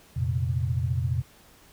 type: chord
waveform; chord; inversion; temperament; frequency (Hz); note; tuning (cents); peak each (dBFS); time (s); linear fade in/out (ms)
sine; F suspended fourth; none; just; 87.31 / 116.41 / 130.96; F2 / Bb2 / C3; 0 / -2 / +2; -28; 0.16-1.22; 10
effects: pink hiss -55 dBFS RMS until 1.72 s